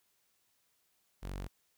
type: tone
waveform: sawtooth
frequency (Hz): 47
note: F#1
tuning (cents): +28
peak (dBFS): -35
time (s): 1.22-1.48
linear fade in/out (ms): 20
effects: white hiss -75 dBFS RMS until 1.77 s